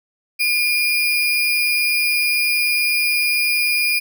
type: tone with sample-and-hold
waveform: sine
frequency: 2409 Hz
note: D7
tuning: 43 cents sharp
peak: -15 dBFS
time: 0.39-4 s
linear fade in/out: 20 ms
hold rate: 7350 Hz
effects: none